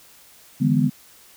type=chord; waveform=sine; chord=E dominant seventh; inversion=third; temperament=just; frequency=148.33 / 164.81 / 206 / 247.2 Hz; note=D3 / E3 / G#3 / B3; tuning=+18 / 0 / -14 / +2 cents; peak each=-20 / -24 / -22 / -20 dBFS; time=0.6-0.9 s; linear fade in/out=20 ms; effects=white hiss -50 dBFS RMS until 1.36 s